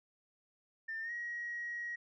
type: tone with pitch glide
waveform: sine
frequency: 1795 to 1898.4 Hz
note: A6 to A#6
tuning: +34 to +31 cents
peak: -37 dBFS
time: 0.88-1.96 s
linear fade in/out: 10 ms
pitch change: +97 cents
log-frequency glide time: 1.02-1.12 s
effects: tanh soft clip ceiling -33 dBFS